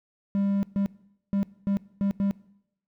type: tone bursts at uneven times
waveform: triangle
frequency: 198.7 Hz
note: G3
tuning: 24 cents sharp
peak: -20 dBFS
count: 6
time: 0.35-0.63 / 0.76-0.86 / 1.33-1.43 / 1.67-1.77 / 2.01-2.11 / 2.2-2.31 s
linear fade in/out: 0 ms
effects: noise-tail reverb RT60 0.8 s tail -21 dB re dry